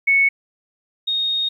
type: tone pair in turn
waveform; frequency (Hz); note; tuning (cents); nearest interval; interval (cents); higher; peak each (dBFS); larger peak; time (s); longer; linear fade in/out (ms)
sine; 2211 / 3718; C#7 / A#7; -5 / -5; major sixth; 900; second; -12 / -18; first; 0.07-0.29 / 1.07-1.49; second; 10
effects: 9-bit